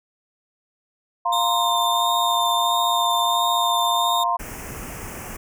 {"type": "chord", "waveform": "sine", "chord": "F suspended fourth", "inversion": "none", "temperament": "equal", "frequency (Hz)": [698.5, 932.3, 1046.5], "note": ["F5", "Bb5", "C6"], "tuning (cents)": [0, 0, 0], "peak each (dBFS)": [-24, -23, -22], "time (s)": [1.25, 4.37], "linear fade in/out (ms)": 10}
{"type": "tone with vibrato", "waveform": "40% pulse", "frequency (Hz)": 3633, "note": "A#7", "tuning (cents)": -45, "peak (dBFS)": -22, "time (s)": [1.32, 4.24], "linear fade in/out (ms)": 10, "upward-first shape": "sine", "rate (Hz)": 1.5, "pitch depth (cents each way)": 20}
{"type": "band-stop noise", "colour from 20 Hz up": "pink", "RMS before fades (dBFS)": -34, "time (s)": [4.39, 5.37], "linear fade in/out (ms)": 10, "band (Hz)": [2800, 5600], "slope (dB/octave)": 48}
{"effects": []}